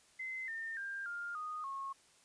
sine tone with pitch steps, 2057 / 1811.5 / 1595.4 / 1405 / 1237.3 / 1089.7 Hz, C7 / A6 / G6 / F6 / D#6 / C#6, -30 / +50 / +30 / +10 / -10 / -30 cents, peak -39 dBFS, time 0.19-1.93 s, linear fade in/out 10 ms, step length 290 ms, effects white hiss -66 dBFS RMS until 2.24 s + resampled to 22050 Hz

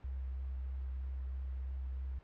sine tone with vibrato, 65.41 Hz, C2, in tune, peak -37 dBFS, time 0.04-2.19 s, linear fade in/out 5 ms, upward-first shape triangle, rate 3.1 Hz, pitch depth 18 cents each way, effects pink hiss -63 dBFS RMS until 2.23 s + low-pass 2000 Hz 12 dB/octave

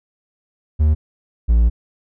triangle tone pair in turn, 76.6 / 57.12 Hz, D#2 / A#1, -27 / -35 cents, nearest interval perfect fourth, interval 508 cents, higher first, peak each -9 / -8 dBFS, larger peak second, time 0.79-0.95 / 1.48-1.7 s, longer second, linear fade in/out 20 ms, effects none

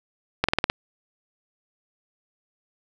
slowing click train, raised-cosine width 0.3 ms, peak -3 dBFS, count 6, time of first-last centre 0.44-0.699 s, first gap 46 ms, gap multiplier 1.06, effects none

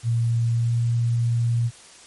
sine tone with pitch glide, 116.54 to 117.76 Hz, A#2 to A#2, 0 to +18 cents, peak -18 dBFS, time 0.03-1.71 s, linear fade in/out 50 ms, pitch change +18 cents, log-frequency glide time 0.5-0.74 s, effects white hiss -47 dBFS RMS until 2.06 s + MP3 48 kbps

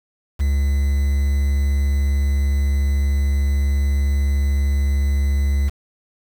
triangle tone with quantisation, 69.8 Hz, C#2, 13 cents sharp, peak -13 dBFS, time 0.39-5.7 s, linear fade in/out 20 ms, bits 6, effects none

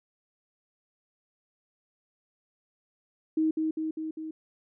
sine tone with echo, 315.7 Hz, D#4, 25 cents sharp, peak -22 dBFS, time 3.37-3.51 s, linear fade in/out 5 ms, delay 200 ms, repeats 4, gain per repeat -3 dB, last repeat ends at 4.31 s, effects none

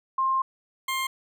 sine / 20% pulse tone pair in turn, 1059 / 1059 Hz, C6 / C6, +21 / +21 cents, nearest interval unison, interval 0 cents, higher neither, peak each -21 dBFS, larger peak neither, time 0.18-0.42 / 0.88-1.07 s, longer first, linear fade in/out 5 ms, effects none

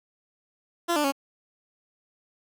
15% pulse tone with pitch steps, 342.6 / 296 / 275.8 Hz, F4 / D4 / C#4, -33 / +14 / -9 cents, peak -16 dBFS, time 0.88-1.123 s, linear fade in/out 20 ms, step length 81 ms, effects none

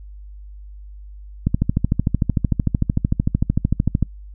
click train, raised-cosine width 5 ms, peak -4 dBFS, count 35, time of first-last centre 1.47-4.026 s, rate 13.3 Hz, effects noise-tail reverb RT60 0.1 s tail -26 dB re dry + added 50 Hz sine -35 dBFS peak until 4.34 s

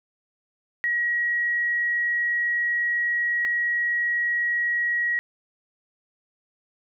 sine tone pair in turn, 1906 / 1906 Hz, A#6 / A#6, +38 / +38 cents, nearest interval unison, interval 0 cents, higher neither, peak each -21 dBFS, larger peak neither, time 0.84-3.45 / 3.45-5.19 s, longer first, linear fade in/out 0 ms, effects none

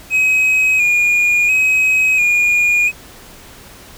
triangle tone with vibrato, 2485 Hz, D#7, 3 cents flat, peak -9 dBFS, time 0.1-2.92 s, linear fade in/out 50 ms, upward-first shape square, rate 0.72 Hz, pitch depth 37 cents each way, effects pink hiss -39 dBFS RMS until 3.97 s

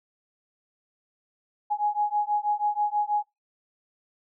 sine beating tone pair, 830.6 / 836.8 Hz, G#5 / G#5, 0 / +13 cents, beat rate 6.2 Hz, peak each -26 / -26 dBFS, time 1.7-3.24 s, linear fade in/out 20 ms, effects noise-tail reverb RT60 0.2 s tail -25 dB re dry

